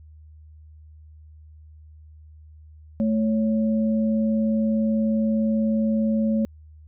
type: tone pair together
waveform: sine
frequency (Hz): 219.2 / 554.4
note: A3 / C#5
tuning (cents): -6 / 0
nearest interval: octave + major third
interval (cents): 1606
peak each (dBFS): -19 / -29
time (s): 3-6.45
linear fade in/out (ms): 0
effects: added 77 Hz sine -44 dBFS peak until 6.87 s